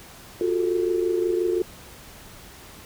sine tone cluster, 355.3 / 381.1 / 442.5 Hz, F4 / G4 / A4, +30 / -49 / +10 cents, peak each -22 / -29 / -26 dBFS, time 0.41-1.62 s, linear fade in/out 2 ms, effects pink hiss -45 dBFS RMS until 2.85 s

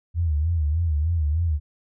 sine tone with vibrato, 79.4 Hz, D#2, 36 cents sharp, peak -19 dBFS, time 0.14-1.6 s, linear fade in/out 50 ms, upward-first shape sine, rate 3.3 Hz, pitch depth 140 cents each way, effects none

